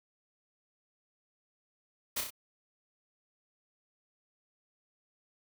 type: noise with echo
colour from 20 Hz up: white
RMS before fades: -33 dBFS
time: 2.16-2.21 s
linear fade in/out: 10 ms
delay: 32 ms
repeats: 3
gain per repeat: -4 dB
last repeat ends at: 2.306 s
effects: none